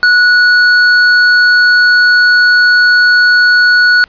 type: tone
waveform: square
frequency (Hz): 1468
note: F#6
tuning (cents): -14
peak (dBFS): -5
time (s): 0.03-4.04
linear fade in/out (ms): 0
effects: pink hiss -45 dBFS RMS until 4.08 s + resampled to 11025 Hz